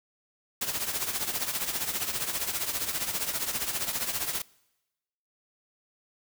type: noise with tremolo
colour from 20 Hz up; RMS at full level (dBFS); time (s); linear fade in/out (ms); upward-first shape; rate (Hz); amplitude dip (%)
white; -28; 0.61-4.42; 5; triangle; 15; 75
effects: noise-tail reverb RT60 1.0 s tail -24 dB re dry